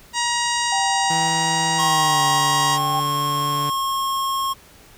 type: harmonic tone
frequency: 950 Hz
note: A#5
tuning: 33 cents sharp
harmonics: 1 / 2 / 3 / 4 / 5 / 6 / 7 / 8 / 9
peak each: -23 / -26 / -28 / -29 / -30 / -31 / -31 / -32 / -33 dBFS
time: 0.13-2.79 s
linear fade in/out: 50 ms
type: tone with tremolo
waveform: sine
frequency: 784 Hz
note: G5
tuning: in tune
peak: -21 dBFS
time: 0.72-3 s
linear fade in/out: 5 ms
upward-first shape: square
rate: 0.9 Hz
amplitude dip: 35%
type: tone with pitch glide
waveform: sawtooth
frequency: 163.6 to 144.91 Hz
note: E3 to D3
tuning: -13 to -23 cents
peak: -22 dBFS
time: 1.1-3.7 s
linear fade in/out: 5 ms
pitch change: -210 cents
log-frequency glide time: 1.83-2.22 s
type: tone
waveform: square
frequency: 1080 Hz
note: C#6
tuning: 45 cents flat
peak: -21 dBFS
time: 1.78-4.54 s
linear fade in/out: 20 ms
effects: pink hiss -48 dBFS RMS until 4.97 s

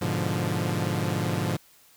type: chord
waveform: sawtooth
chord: G# diminished seventh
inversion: none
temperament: equal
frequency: 103.83 / 123.47 / 146.83 / 174.61 Hz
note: G#2 / B2 / D3 / F3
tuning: 0 / 0 / 0 / 0 cents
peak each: -26 / -28 / -27 / -26 dBFS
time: 0.01-1.57 s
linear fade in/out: 10 ms
effects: white hiss -57 dBFS RMS until 1.96 s

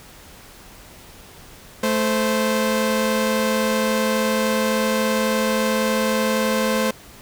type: tone pair together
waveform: sawtooth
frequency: 218.2 / 520 Hz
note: A3 / C5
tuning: -14 / -11 cents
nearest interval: octave + minor third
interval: 1503 cents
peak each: -17 / -17 dBFS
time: 1.83-6.91 s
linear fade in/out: 5 ms
effects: pink hiss -44 dBFS RMS until 7.21 s

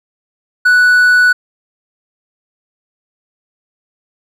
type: tone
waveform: triangle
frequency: 1480 Hz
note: F#6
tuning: in tune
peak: -4 dBFS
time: 0.65-1.33 s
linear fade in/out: 10 ms
effects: none

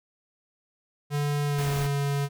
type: tone with pitch glide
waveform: square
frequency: 145.4 to 141.42 Hz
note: D3 to C#3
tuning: -17 to +35 cents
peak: -25 dBFS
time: 1.1-2.29 s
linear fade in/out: 50 ms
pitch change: -48 cents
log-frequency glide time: 1.46-1.69 s
type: noise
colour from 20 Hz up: pink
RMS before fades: -36 dBFS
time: 1.58-1.87 s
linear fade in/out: 5 ms
effects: none

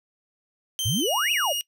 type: tone with pitch glide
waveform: sawtooth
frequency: 3125 to 2866 Hz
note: G7 to F7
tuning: -6 to +44 cents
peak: -22 dBFS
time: 0.79-1.61 s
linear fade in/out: 0 ms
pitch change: -150 cents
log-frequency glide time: 1-1.1 s
type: exponential two-way sweep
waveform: sine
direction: up then down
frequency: 91 to 2960 to 523 Hz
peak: -23 dBFS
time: 0.85-1.53 s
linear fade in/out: 10 ms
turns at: 1.32 s
effects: noise-tail reverb RT60 0.1 s tail -22 dB re dry

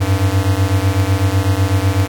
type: beating tone pair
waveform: square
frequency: 92.5 / 100.5 Hz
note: F#2 / G2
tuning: 0 / +44 cents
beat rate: 8 Hz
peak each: -16 dBFS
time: 0-2.08 s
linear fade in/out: 20 ms
effects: none

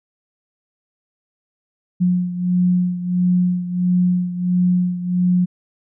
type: beating tone pair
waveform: sine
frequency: 179.2 / 180.7 Hz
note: F3 / F#3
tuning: +45 / -41 cents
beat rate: 1.5 Hz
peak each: -16 / -21 dBFS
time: 2-5.46 s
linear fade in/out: 20 ms
effects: none

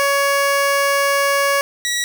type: tone pair in turn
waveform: 15% pulse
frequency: 560 / 1925.4 Hz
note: C#5 / B6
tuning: +18 / -45 cents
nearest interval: octave + major sixth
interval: 2137 cents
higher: second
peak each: -8 / -12 dBFS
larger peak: first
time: 0-1.61 / 1.85-2.04 s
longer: first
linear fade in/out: 0 ms
effects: none

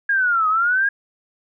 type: linear two-way sweep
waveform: sine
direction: down then up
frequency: 1647 to 1244.5 to 1647 Hz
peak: -15 dBFS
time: 0.09-0.89 s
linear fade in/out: 5 ms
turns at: 0.48 s
effects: none

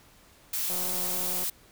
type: noise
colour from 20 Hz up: blue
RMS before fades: -30 dBFS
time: 0.53-1.5 s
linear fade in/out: 5 ms
type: click train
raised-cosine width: 1 ms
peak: -28 dBFS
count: 134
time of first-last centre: 0.7-1.435 s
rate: 181 Hz
effects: pink hiss -57 dBFS RMS until 1.71 s

